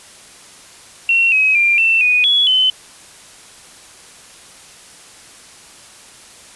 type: tone with pitch steps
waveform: sine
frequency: 2725 / 2545 / 2385 / 2680 / 2478 / 3377 / 3043 Hz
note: F7 / D#7 / D7 / E7 / D#7 / G#7 / F#7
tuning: -43 / +39 / +26 / +28 / -8 / +28 / +48 cents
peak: -10 dBFS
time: 1.09-2.7 s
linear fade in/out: 2 ms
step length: 230 ms
effects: white hiss -41 dBFS RMS until 6.55 s + resampled to 24000 Hz